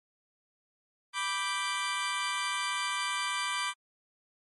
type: chord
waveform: 20% pulse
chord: G major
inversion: first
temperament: equal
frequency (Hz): 987.8 / 1174.7 / 1568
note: B5 / D6 / G6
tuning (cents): 0 / 0 / 0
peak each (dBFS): -30 / -28 / -32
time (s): 1.13-3.74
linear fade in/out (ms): 50
effects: MP3 48 kbps

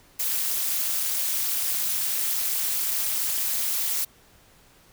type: noise with amplitude modulation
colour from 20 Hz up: blue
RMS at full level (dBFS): -22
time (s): 0.19-4.05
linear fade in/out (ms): 10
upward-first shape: sine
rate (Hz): 247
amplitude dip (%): 90
effects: pink hiss -56 dBFS RMS until 4.92 s

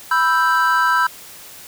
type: chord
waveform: triangle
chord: E minor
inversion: second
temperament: equal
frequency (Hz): 987.8 / 1318.5 / 1568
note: B5 / E6 / G6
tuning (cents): 0 / 0 / 0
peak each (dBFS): -16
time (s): 0.11-1.07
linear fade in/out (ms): 5
effects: white hiss -39 dBFS RMS until 1.67 s

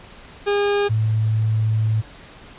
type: tone pair in turn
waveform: 40% pulse / sine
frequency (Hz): 406.7 / 109.51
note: G#4 / A2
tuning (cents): -36 / -8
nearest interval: octave + major seventh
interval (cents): 2272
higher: first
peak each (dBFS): -16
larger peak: neither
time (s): 0.46-0.89 / 0.89-2.02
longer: second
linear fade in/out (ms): 20
effects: pink hiss -43 dBFS RMS until 2.58 s + resampled to 8000 Hz

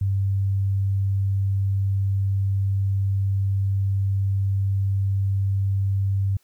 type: tone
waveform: sine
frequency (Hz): 97.9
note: G2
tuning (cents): -2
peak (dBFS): -19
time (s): 0.01-6.37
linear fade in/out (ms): 5
effects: white hiss -64 dBFS RMS until 6.43 s

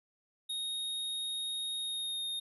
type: tone with pitch glide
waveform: square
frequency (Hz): 3732 to 3693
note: A#7 to A#7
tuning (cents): +1 to -17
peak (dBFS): -35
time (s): 0.49-2.4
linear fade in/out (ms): 10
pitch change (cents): -18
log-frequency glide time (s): 1.78-2.26
effects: none

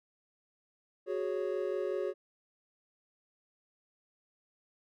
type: chord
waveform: triangle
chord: F# suspended second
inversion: none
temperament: equal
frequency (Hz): 370 / 415.3 / 554.4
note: F#4 / G#4 / C#5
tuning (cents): 0 / 0 / 0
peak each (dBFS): -33 / -34 / -35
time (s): 1.06-2.14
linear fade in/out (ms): 50
effects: none

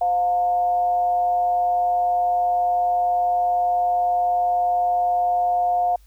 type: tone with frequency modulation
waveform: sine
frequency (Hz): 712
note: F5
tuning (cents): +33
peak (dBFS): -17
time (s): 0.01-5.96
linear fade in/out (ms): 5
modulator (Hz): 198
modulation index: 0.27
effects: added 50 Hz sine -48 dBFS peak until 6.06 s + white hiss -61 dBFS RMS until 6.06 s

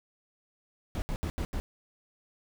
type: noise bursts at uneven times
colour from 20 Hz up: brown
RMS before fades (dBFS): -32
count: 5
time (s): 0.95-1.02 / 1.09-1.16 / 1.23-1.3 / 1.38-1.45 / 1.53-1.6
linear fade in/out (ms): 0
effects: none

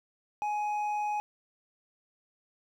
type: tone with hard clipping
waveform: triangle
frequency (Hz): 837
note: G#5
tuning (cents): +13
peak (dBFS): -30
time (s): 0.42-1.2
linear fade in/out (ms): 0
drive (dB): 8
effects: none

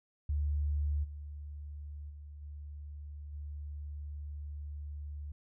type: tone with level steps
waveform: sine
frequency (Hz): 73.4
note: D2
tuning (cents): 0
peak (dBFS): -29 / -41 / -45 / -42 / -39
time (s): 0.29-5.32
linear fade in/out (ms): 5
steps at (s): 1.03 / 2.09 / 2.41 / 3.32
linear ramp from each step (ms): 20
effects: none

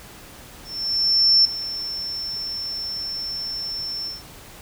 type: tone with ADSR envelope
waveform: sine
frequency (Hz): 5380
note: E8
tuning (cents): +34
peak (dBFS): -11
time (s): 0.64-4.23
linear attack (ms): 810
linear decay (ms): 4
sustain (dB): -15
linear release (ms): 170
effects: pink hiss -43 dBFS RMS until 4.61 s

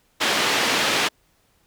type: band-pass noise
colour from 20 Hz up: white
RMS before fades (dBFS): -21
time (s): 0.2-1.09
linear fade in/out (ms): 20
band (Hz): 190 to 3500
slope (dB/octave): 12
effects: pink hiss -63 dBFS RMS until 1.66 s

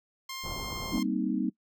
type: tone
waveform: 10% pulse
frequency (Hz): 1059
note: C6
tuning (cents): +21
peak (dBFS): -28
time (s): 0.29-1.03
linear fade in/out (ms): 5
type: low-pass noise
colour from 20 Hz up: pink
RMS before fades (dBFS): -39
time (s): 0.43-1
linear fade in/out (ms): 20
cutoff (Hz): 1200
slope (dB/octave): 48
type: chord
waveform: sine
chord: C minor seventh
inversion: second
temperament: equal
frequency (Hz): 196 / 233.1 / 261.6 / 311.1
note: G3 / Bb3 / C4 / Eb4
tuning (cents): 0 / 0 / 0 / 0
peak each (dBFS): -32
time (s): 0.92-1.5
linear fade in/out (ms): 10
effects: noise-tail reverb RT60 0.1 s tail -23 dB re dry

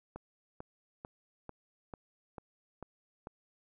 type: click train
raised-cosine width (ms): 1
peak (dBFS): -29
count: 8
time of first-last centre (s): 0.16-3.271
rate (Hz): 2.25
effects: none

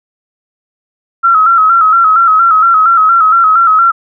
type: tone with vibrato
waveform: sine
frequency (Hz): 1318.5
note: E6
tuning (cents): 0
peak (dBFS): -4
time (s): 1.23-3.92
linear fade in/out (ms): 20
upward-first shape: square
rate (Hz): 4.3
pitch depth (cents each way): 58
effects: none

